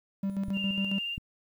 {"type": "tone with tremolo", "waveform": "triangle", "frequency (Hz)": 196, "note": "G3", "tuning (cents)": 0, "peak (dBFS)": -25, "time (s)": [0.23, 0.99], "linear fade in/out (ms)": 5, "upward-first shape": "square", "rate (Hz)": 7.3, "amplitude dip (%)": 55}
{"type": "clicks", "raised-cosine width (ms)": 5, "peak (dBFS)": -24, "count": 2, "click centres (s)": [0.484, 1.179]}
{"type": "tone with vibrato", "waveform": "sine", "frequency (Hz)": 2794, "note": "F7", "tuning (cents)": 0, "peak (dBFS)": -31, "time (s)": [0.53, 1.18], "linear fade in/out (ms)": 50, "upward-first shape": "triangle", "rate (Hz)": 17, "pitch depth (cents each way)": 21}
{"effects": ["10-bit"]}